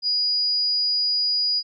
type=tone; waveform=sine; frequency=4900 Hz; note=D#8; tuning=27 cents flat; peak=-19 dBFS; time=0.02-1.63 s; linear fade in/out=50 ms; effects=none